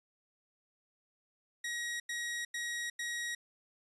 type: tone bursts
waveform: sawtooth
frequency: 1898 Hz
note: A#6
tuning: 31 cents sharp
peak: -32 dBFS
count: 4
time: 1.64-3.35 s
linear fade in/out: 5 ms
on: 360 ms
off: 90 ms
effects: resampled to 24000 Hz

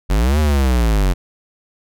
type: linear two-way sweep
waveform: square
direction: up then down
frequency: 43.65 to 77.78 to 43.65 Hz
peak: -13 dBFS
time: 0.09-1.14 s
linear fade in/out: 20 ms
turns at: 0.39 s
effects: none

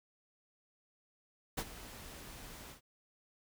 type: noise with ADSR envelope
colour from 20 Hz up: pink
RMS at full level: -35 dBFS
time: 1.57-2.81 s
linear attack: 14 ms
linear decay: 52 ms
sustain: -15 dB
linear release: 110 ms
effects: none

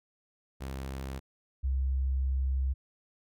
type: tone pair in turn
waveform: sawtooth / sine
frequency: 66.8 / 66.15 Hz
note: C2 / C2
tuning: +36 / +20 cents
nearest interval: unison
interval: 16 cents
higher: first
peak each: -32 / -26 dBFS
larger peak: second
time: 0.6-1.2 / 1.63-2.74 s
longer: second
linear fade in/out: 20 ms
effects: none

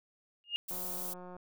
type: tone with exponential growth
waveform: sine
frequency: 2839 Hz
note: F7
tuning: 28 cents sharp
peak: -26 dBFS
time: 0.44-0.56 s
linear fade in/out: 0 ms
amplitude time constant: 24 ms
type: noise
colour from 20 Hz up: violet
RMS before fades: -39 dBFS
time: 0.68-1.14 s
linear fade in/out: 10 ms
type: click train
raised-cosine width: 1 ms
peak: -35 dBFS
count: 119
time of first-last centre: 0.71-1.366 s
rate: 180 Hz
effects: none

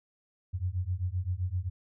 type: beating tone pair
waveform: sine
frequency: 87.31 / 95.01 Hz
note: F2 / F#2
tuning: 0 / +46 cents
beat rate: 7.7 Hz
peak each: -32 / -32 dBFS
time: 0.53-1.7 s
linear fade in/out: 20 ms
effects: none

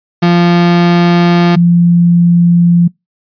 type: tone pair in turn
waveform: 35% pulse / sine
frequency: 173.4 / 172.57 Hz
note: F3 / F3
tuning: -12 / -20 cents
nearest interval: unison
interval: 8 cents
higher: first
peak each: -4 dBFS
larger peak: neither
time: 0.22-1.56 / 1.56-2.88 s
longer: first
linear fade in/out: 10 ms
effects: noise-tail reverb RT60 0.2 s tail -26 dB re dry + resampled to 11025 Hz

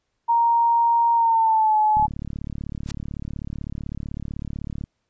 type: tone with pitch glide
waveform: sine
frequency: 933 to 855.6 Hz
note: A#5 to A5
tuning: +1 to -49 cents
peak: -15 dBFS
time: 0.28-2.07 s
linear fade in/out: 20 ms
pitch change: -150 cents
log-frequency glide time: 1.14-1.77 s
type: click train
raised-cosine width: 5 ms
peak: -19 dBFS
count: 104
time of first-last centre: 1.97-4.839 s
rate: 35.9 Hz
type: noise with exponential growth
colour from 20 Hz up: white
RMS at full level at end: -30 dBFS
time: 2.83-2.91 s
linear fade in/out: 0 ms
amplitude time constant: 16 ms
effects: pink hiss -75 dBFS RMS until 5.09 s + resampled to 16000 Hz

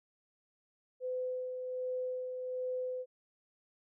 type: tone with tremolo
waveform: sine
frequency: 507 Hz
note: B4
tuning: 45 cents sharp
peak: -33 dBFS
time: 1-3.06 s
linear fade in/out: 50 ms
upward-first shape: sine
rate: 1.3 Hz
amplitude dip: 40%
effects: none

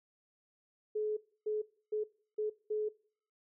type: tone bursts at uneven times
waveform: sine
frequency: 426.6 Hz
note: G#4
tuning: 46 cents sharp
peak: -31 dBFS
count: 5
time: 0.95-1.17 / 1.46-1.62 / 1.92-2.04 / 2.38-2.5 / 2.7-2.89 s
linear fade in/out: 10 ms
effects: noise-tail reverb RT60 0.5 s tail -21 dB re dry

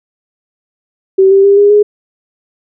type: tone with pitch steps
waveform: sine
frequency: 383.6 / 391.4 / 399.4 / 407.6 / 415.9 Hz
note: G4 / G4 / G4 / G#4 / G#4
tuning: -37 / -3 / +32 / -32 / +2 cents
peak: -3 dBFS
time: 1.18-1.83 s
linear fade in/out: 10 ms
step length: 130 ms
effects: none

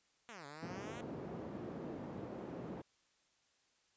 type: exponential two-way sweep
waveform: 5% pulse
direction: down then up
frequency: 246.9 to 138.4 to 246.9 Hz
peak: -38 dBFS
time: 0.29-1.01 s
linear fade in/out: 0 ms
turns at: 0.46 s
type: band-pass noise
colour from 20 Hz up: white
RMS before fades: -46 dBFS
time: 0.62-2.82 s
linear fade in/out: 10 ms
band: 130 to 390 Hz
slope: 12 dB/octave
effects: white hiss -75 dBFS RMS until 3.96 s + resampled to 16000 Hz

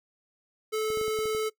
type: tone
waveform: square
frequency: 434.5 Hz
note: A4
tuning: 22 cents flat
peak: -27 dBFS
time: 0.72-1.5 s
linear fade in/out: 20 ms
type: clicks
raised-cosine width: 2 ms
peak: -28 dBFS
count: 7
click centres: 0.903 / 0.973 / 1.013 / 1.081 / 1.189 / 1.256 / 1.349 s
effects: noise-tail reverb RT60 0.1 s tail -20 dB re dry

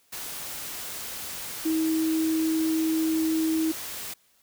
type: tone in noise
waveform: sine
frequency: 319.5 Hz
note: D#4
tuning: 46 cents sharp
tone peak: -22 dBFS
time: 1.65-3.72 s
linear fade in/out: 10 ms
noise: white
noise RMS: -36 dBFS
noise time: 0.12-4.14 s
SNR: +11 dB
effects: white hiss -64 dBFS RMS until 4.42 s

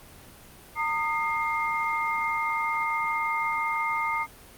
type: tone cluster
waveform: sine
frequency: 915 / 1230 / 2117 Hz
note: A#5 / D#6 / C7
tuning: -32 / -20 / +20 cents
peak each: -29 dBFS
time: 0.75-4.27 s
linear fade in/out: 50 ms
effects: pink hiss -49 dBFS RMS until 4.57 s + Opus 32 kbps

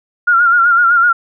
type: tone with vibrato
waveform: sine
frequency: 1400 Hz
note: F6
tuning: 4 cents sharp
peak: -7 dBFS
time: 0.27-1.13 s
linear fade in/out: 10 ms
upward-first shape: sine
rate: 7.9 Hz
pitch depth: 59 cents each way
effects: none

